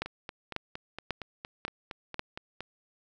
two click trains, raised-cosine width 0.3 ms, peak -22 / -15 dBFS, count 12 / 5, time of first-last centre 0.06-2.606 / 0.02-2.194 s, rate 4.32 / 1.84 Hz, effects none

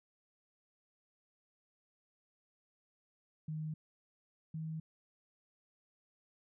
sine tone pair in turn, 155.56 / 158.92 Hz, D#3 / D#3, 0 / +37 cents, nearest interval unison, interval 37 cents, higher second, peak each -37 / -38 dBFS, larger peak first, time 3.48-3.74 / 4.54-4.8 s, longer neither, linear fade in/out 5 ms, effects none

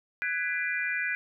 sine chord, G# half-diminished seventh, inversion third, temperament just, 1495.1 / 1661.2 / 1993.5 / 2392 Hz, F#6 / G#6 / B6 / D7, +18 / 0 / +16 / +31 cents, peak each -33 dBFS, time 0.22-1.15 s, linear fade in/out 0 ms, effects none

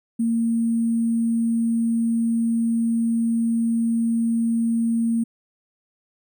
sine tone with sample-and-hold, 230 Hz, A#3, 23 cents flat, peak -18 dBFS, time 0.19-5.24 s, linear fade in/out 10 ms, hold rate 8820 Hz, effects none

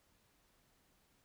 silence, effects pink hiss -73 dBFS RMS until 1.24 s

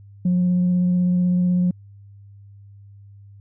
sine tone with vibrato, 179.3 Hz, F3, 46 cents sharp, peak -14 dBFS, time 0.25-1.71 s, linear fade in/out 5 ms, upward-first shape triangle, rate 16 Hz, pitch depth 12 cents each way, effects tanh soft clip ceiling -13 dBFS + added 100 Hz sine -42 dBFS peak until 3.4 s

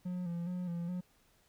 triangle tone with vibrato, 175.6 Hz, F3, 10 cents sharp, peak -33 dBFS, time 0.05-1.01 s, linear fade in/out 10 ms, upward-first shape square, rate 2.4 Hz, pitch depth 45 cents each way, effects pink hiss -69 dBFS RMS until 1.48 s

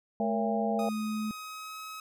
sine chord, A# diminished seventh, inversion none, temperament just, 466.2 / 559.4 / 671.3 / 805.5 Hz, A#4 / C#5 / E5 / G5, 0 / +16 / +31 / +47 cents, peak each -34 / -37 / -32 / -34 dBFS, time 0.2-0.89 s, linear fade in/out 2 ms
sine tone, 215.8 Hz, A3, 33 cents flat, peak -30 dBFS, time 0.2-1.31 s, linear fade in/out 0 ms
sawtooth tone with pitch glide, 1244.5 to 1277.3 Hz, D#6 to D#6, 0 to +45 cents, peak -36 dBFS, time 0.79-2 s, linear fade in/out 2 ms, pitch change +45 cents, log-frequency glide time 0.92-1.78 s
effects none

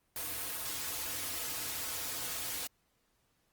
white noise with comb filter, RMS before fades -38 dBFS, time 0.16-2.67 s, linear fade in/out 2 ms, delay 5.1 ms, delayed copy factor -0.9, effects pink hiss -75 dBFS RMS until 3.52 s + Opus 32 kbps

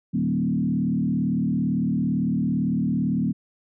sine tone with frequency modulation, 207.7 Hz, G#3, in tune, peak -20 dBFS, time 0.13-3.33 s, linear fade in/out 20 ms, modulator 37.8 Hz, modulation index 1.6, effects none

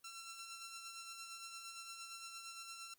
10% pulse tone with tremolo, 1352 Hz, E6, 43 cents sharp, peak -39 dBFS, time 0.04-2.94 s, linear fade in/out 5 ms, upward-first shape sine, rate 8.7 Hz, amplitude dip 40%, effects white hiss -75 dBFS RMS until 2.98 s + Opus 32 kbps

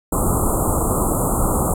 pink band-stop noise, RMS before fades -18 dBFS, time 0.12-1.74 s, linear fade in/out 5 ms, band 1300 to 7400 Hz, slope 96 dB/octave, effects low-pass 12000 Hz 12 dB/octave

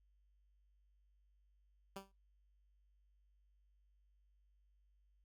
10% pulse tone with exponential decay, 194.8 Hz, G3, 11 cents flat, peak -35 dBFS, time 1.96-2.12 s, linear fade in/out 2 ms, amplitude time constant 33 ms, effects noise-tail reverb RT60 0.2 s tail -18 dB re dry + added 50 Hz sine -70 dBFS peak until 5.24 s

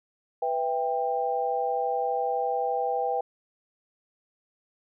sine chord, E minor, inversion second, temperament just, 494.4 / 659.3 / 791.1 Hz, B4 / E5 / G5, +2 / 0 / +16 cents, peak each -29 / -32 / -27 dBFS, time 0.42-3.21 s, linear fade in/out 5 ms, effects none

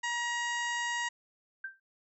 harmonic tone, 951 Hz, A#5, 34 cents sharp, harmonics 1 / 2 / 3 / 4 / 5 / 6 / 7 / 8, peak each -36 / -33 / -41 / -47 / -51 / -51 / -44 / -46 dBFS, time 0.03-1.09 s, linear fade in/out 10 ms
sine tone with exponential decay, 1568 Hz, G6, in tune, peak -33 dBFS, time 1.64-1.8 s, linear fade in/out 5 ms, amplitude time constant 34 ms
effects none

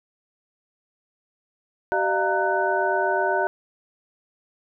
sine tone cluster, 382.8 / 605 / 693 / 923 / 1495 Hz, G4 / D#5 / F5 / A#5 / F#6, -41 / -49 / -14 / -17 / +17 cents, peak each -26 dBFS, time 1.92-3.47 s, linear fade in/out 0 ms, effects none

